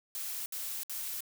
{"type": "noise bursts", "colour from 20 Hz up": "blue", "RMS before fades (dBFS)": -38, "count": 3, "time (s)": [0.15, 1.206], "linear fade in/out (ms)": 0, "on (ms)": 310, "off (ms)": 63, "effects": []}